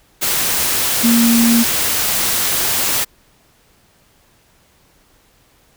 sine tone in noise, 233.1 Hz, A#3, in tune, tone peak -10 dBFS, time 1.03-1.64 s, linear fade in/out 20 ms, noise white, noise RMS -17 dBFS, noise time 0.21-3.05 s, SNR +4 dB, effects pink hiss -54 dBFS RMS until 5.76 s

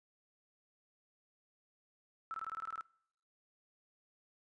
sine tone bursts, 1318.5 Hz, E6, in tune, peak -38 dBFS, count 10, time 2.31-2.809 s, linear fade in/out 0 ms, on 31 ms, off 21 ms, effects noise-tail reverb RT60 0.7 s tail -23 dB re dry + resampled to 22050 Hz

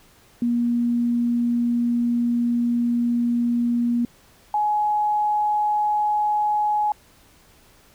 sine tone pair in turn, 238.3 / 840.7 Hz, A#3 / G#5, +38 / +21 cents, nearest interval octave + minor seventh, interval 2183 cents, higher second, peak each -18 dBFS, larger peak neither, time 0.42-4.05 / 4.54-6.92 s, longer first, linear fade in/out 2 ms, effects pink hiss -54 dBFS RMS until 7.94 s

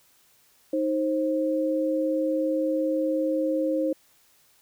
sine tone pair together, 312.7 / 530 Hz, D#4 / C5, +9 / +22 cents, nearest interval major sixth, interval 913 cents, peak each -25 dBFS, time 0.73-3.93 s, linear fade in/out 5 ms, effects white hiss -61 dBFS RMS until 4.61 s

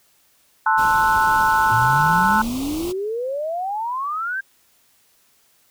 sine chord, F# half-diminished seventh, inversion first, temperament equal with one note detuned, 880 / 1053.2 / 1318.5 / 1480 Hz, A5 / C6 / E6 / F#6, 0 / +11 / 0 / 0 cents, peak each -17 / -22 / -22 / -20 dBFS, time 0.66-2.42 s, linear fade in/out 5 ms
pink band-stop noise, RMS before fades -32 dBFS, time 0.77-2.93 s, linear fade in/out 20 ms, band 1200 to 2400 Hz, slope 48 dB/octave
sine exponential sweep, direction up, 110 to 1614 Hz, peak -22 dBFS, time 1.71-4.41 s, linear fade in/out 10 ms
effects white hiss -59 dBFS RMS until 5.7 s

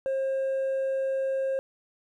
triangle tone with hard clipping, 535 Hz, C5, 38 cents sharp, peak -24 dBFS, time 0.06-1.59 s, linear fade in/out 0 ms, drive 1 dB, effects none

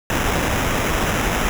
pink noise with sample-and-hold, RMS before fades -20 dBFS, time 0.1-1.49 s, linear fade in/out 0 ms, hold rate 4410 Hz, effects none

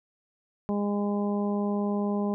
harmonic tone, 204.3 Hz, G#3, 28 cents flat, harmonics 1 / 2 / 3 / 4 / 5, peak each -26 / -32 / -36 / -38 / -40 dBFS, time 0.69-2.34 s, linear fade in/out 0 ms, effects none

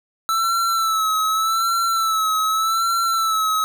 square tone with vibrato, 1318.5 Hz, E6, in tune, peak -18 dBFS, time 0.29-3.64 s, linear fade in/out 0 ms, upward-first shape sine, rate 0.84 Hz, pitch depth 52 cents each way, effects none

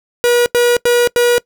45% pulse tone bursts, 482 Hz, B4, 42 cents flat, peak -9 dBFS, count 4, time 0.24-1.381 s, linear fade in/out 0 ms, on 220 ms, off 87 ms, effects noise-tail reverb RT60 0.1 s tail -22 dB re dry

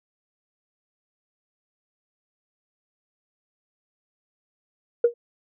sine tone with exponential decay, 474.2 Hz, A#4, 30 cents sharp, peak -9 dBFS, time 5.04-5.14 s, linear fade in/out 5 ms, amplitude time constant 21 ms, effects tanh soft clip ceiling -8 dBFS

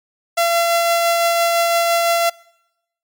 sawtooth tone with tremolo, 680 Hz, F5, 46 cents flat, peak -9 dBFS, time 0.37-2.3 s, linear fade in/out 10 ms, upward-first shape triangle, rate 5.9 Hz, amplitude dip 25%, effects noise-tail reverb RT60 0.9 s tail -25 dB re dry + MP3 96 kbps

